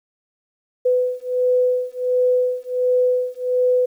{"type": "beating tone pair", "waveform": "sine", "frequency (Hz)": [500, 501.4], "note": ["B4", "B4"], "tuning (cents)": [21, 26], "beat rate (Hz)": 1.4, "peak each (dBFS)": -19, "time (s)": [0.85, 3.86], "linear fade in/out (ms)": 10, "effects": ["9-bit"]}